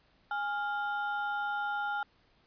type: ring-modulated tone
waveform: triangle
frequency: 1112 Hz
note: C#6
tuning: 5 cents sharp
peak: -26 dBFS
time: 0.31-2.03 s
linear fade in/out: 2 ms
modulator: 287 Hz
effects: pink hiss -67 dBFS RMS until 2.46 s + resampled to 11025 Hz